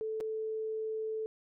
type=tone with dropouts; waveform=sine; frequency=438.4 Hz; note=A4; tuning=6 cents flat; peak=-33 dBFS; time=0.01-1.26 s; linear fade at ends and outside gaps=0 ms; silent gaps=0.203-0.208 s; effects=none